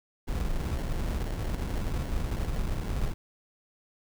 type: noise with sample-and-hold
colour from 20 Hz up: brown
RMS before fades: -30 dBFS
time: 0.27-3.14 s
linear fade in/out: 20 ms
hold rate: 1225 Hz
effects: none